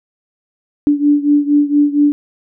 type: beating tone pair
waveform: sine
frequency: 290 / 294.3 Hz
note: D4 / D4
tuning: -22 / +4 cents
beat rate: 4.3 Hz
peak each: -11 / -14 dBFS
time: 0.87-2.12 s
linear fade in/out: 0 ms
effects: none